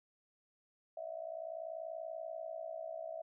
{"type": "tone with amplitude modulation", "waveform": "sine", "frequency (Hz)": 652, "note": "E5", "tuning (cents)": -19, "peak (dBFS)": -37, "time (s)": [0.97, 3.22], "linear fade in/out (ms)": 5, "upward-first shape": "sine", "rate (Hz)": 60.4, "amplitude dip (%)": 85, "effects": []}